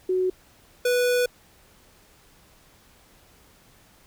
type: tone pair in turn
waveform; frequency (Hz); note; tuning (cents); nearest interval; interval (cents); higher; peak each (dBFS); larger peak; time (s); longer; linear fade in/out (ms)
sine / square; 370 / 492; F#4 / B4; 0 / -7; perfect fourth; 493; second; -20 / -20; neither; 0.09-0.3 / 0.85-1.26; second; 5
effects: pink hiss -56 dBFS RMS until 4.06 s